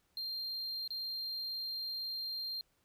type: tone with dropouts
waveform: triangle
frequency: 4186 Hz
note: C8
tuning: in tune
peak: -36 dBFS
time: 0.17-2.61 s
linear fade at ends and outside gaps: 1 ms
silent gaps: 0.877-0.905 s
effects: pink hiss -75 dBFS RMS until 2.84 s